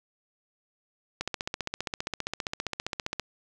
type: click train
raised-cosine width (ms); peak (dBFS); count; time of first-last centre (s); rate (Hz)
0.2; -13; 31; 1.21-3.197; 15.1
effects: none